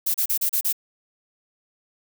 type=noise bursts; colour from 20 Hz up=violet; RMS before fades=-22 dBFS; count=6; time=0.06-0.728 s; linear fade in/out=10 ms; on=83 ms; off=34 ms; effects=none